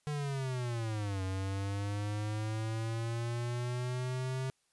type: linear two-way sweep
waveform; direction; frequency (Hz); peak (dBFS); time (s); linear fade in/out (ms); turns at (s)
square; down then up; 150.2 to 94 to 132; -34; 0.07-4.5; 0; 1.23
effects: white hiss -75 dBFS RMS until 4.72 s + resampled to 24000 Hz